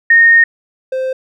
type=tone pair in turn; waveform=sine / triangle; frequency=1846 / 521.3 Hz; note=A#6 / C5; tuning=-17 / -6 cents; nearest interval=octave + minor seventh; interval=2189 cents; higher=first; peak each=-4 / -13 dBFS; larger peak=first; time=0.1-0.44 / 0.92-1.13 s; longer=first; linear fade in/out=5 ms; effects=none